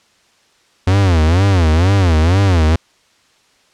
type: tone with vibrato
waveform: 45% pulse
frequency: 88.2 Hz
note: F2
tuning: 18 cents sharp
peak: -9 dBFS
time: 0.87-2.76 s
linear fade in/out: 5 ms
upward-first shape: sine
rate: 2.1 Hz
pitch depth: 220 cents each way
effects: white hiss -54 dBFS RMS until 3.73 s + low-pass 6000 Hz 12 dB/octave